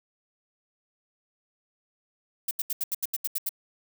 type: noise bursts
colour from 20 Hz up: violet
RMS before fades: -28 dBFS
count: 10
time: 2.48-3.492 s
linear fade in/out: 5 ms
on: 31 ms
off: 78 ms
effects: none